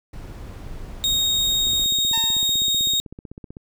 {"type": "noise", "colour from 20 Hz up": "brown", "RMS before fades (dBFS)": -35, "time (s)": [0.13, 1.85], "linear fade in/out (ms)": 5}
{"type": "tone", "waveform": "35% pulse", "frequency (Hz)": 3729, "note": "A#7", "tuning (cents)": 0, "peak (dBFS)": -16, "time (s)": [1.04, 3], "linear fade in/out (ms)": 0}
{"type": "click train", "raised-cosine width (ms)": 3, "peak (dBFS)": -24, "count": 31, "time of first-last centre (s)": [1.67, 3.569], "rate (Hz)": 15.8}
{"type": "tone with exponential decay", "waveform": "sawtooth", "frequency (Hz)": 907, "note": "A#5", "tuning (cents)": -48, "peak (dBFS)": -22, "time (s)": [2.13, 2.69], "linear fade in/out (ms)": 5, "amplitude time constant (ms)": 120}
{"effects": []}